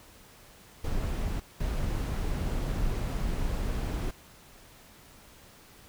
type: noise bursts at uneven times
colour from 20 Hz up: brown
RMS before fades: -30 dBFS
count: 2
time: 0.84-1.4 / 1.6-4.11 s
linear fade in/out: 5 ms
effects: pink hiss -54 dBFS RMS until 5.88 s